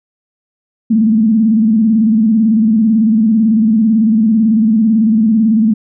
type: tone with vibrato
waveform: sine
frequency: 220 Hz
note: A3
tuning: in tune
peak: -7 dBFS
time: 0.9-5.74 s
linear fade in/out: 10 ms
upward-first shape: square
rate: 18 Hz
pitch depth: 74 cents each way
effects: none